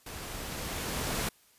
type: noise with level ramp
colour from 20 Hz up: pink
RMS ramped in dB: -42 to -31 dBFS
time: 0.06-1.29 s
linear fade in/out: 5 ms
effects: white hiss -63 dBFS RMS until 1.58 s + resampled to 32000 Hz